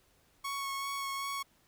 sawtooth tone with vibrato, 1105 Hz, C#6, 6 cents flat, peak -31 dBFS, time 0.44-1.43 s, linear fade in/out 10 ms, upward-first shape sine, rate 2.6 Hz, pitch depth 14 cents each way, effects pink hiss -68 dBFS RMS until 1.67 s

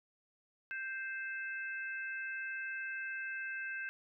harmonic tone, 523.3 Hz, C5, in tune, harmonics 3 / 4 / 5, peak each -39 / -50 / -45 dBFS, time 0.71-3.89 s, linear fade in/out 0 ms, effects none

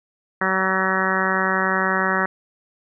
harmonic tone, 189.2 Hz, F#3, 39 cents sharp, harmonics 1 / 2 / 3 / 4 / 5 / 6 / 7 / 8 / 9 / 10, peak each -27 / -28 / -29 / -30 / -28 / -27 / -26 / -26 / -26 / -26 dBFS, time 0.41-2.26 s, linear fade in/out 5 ms, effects none

